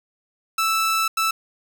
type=tone bursts at uneven times; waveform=sawtooth; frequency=1318.5 Hz; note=E6; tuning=in tune; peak=-15 dBFS; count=2; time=0.58-1.08 / 1.17-1.31 s; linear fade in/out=5 ms; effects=8-bit